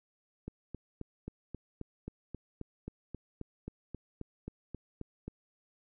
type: click train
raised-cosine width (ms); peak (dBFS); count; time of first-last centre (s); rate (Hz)
3; -27; 19; 0.48-5.28; 3.75
effects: none